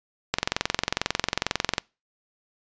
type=click train; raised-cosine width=0.2 ms; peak=-4 dBFS; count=33; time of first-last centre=0.34-1.781 s; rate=22.2 Hz; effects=noise-tail reverb RT60 0.3 s tail -26 dB re dry + resampled to 16000 Hz